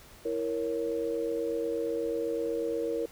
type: chord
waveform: sine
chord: A# diminished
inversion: second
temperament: equal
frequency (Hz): 329.6 / 466.2 / 554.4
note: E4 / A#4 / C#5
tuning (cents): 0 / 0 / 0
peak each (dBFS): -35 / -30 / -36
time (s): 0.25-3.06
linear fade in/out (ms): 5
effects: pink hiss -53 dBFS RMS until 3.11 s